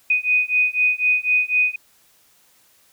sine beating tone pair, 2489 / 2493 Hz, D#7 / D#7, 0 / +3 cents, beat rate 4 Hz, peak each -19 dBFS, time 0.1-1.76 s, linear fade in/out 5 ms, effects white hiss -57 dBFS RMS until 2.92 s

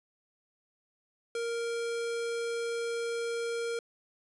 square tone, 466.2 Hz, A#4, in tune, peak -32 dBFS, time 1.35-3.79 s, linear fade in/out 2 ms, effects resampled to 24000 Hz

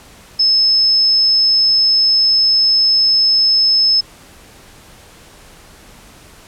sine tone, 5210 Hz, E8, 21 cents flat, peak -9 dBFS, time 0.39-4.01 s, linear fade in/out 10 ms, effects pink hiss -42 dBFS RMS until 6.47 s + low-pass 12000 Hz 12 dB/octave

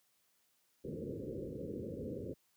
white low-pass noise, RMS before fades -42 dBFS, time 0.84-2.34 s, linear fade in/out 10 ms, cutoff 530 Hz, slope 96 dB/octave, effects white hiss -75 dBFS RMS until 2.56 s + high-pass 80 Hz 12 dB/octave

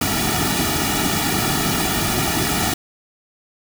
pink noise with comb filter, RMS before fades -20 dBFS, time 0.01-2.74 s, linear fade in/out 5 ms, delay 1.9 ms, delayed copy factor -1, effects none

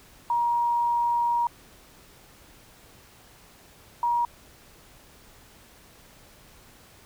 sine tone pair in turn, 948 / 951.5 Hz, A#5 / A#5, +29 / +35 cents, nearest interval unison, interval 6 cents, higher second, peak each -21 dBFS, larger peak neither, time 0.3-1.47 / 4.03-4.25 s, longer first, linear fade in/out 2 ms, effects pink hiss -53 dBFS RMS until 7.05 s

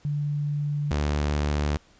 sine / sawtooth tone pair in turn, 146.3 / 73.66 Hz, D3 / D2, -6 / +6 cents, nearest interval octave, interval 1188 cents, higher first, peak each -24 / -19 dBFS, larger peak second, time 0.05-0.91 / 0.91-1.77 s, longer neither, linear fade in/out 0 ms, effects pink hiss -58 dBFS RMS until 1.99 s + resampled to 16000 Hz

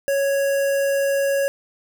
square tone with notch filter, 554.4 Hz, C#5, in tune, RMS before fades -20 dBFS, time 0.08-1.48 s, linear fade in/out 0 ms, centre 3900 Hz, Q 1.2, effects none

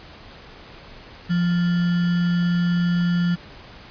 sine tone with sample-and-hold, 174 Hz, F3, 6 cents flat, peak -17 dBFS, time 1.29-3.36 s, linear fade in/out 20 ms, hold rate 1575 Hz, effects pink hiss -43 dBFS RMS until 3.9 s + resampled to 11025 Hz

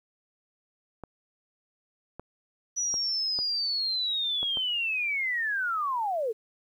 clicks, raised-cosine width 1 ms, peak -25 dBFS, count 6, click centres 1.037 / 2.196 / 2.941 / 3.389 / 4.43 / 4.572 s
sine linear sweep, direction down, 5920 to 415.3 Hz, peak -26 dBFS, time 2.76-6.33 s, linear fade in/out 20 ms
effects 10-bit

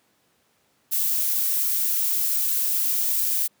violet noise, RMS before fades -23 dBFS, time 0.91-3.48 s, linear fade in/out 20 ms, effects pink hiss -65 dBFS RMS until 3.6 s + high-pass 150 Hz 12 dB/octave

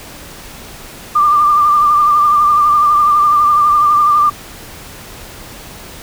sine tone with vibrato, 1188 Hz, D6, 20 cents sharp, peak -7 dBFS, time 1.15-4.3 s, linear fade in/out 10 ms, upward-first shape triangle, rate 12 Hz, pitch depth 43 cents each way, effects pink hiss -33 dBFS RMS until 6.02 s

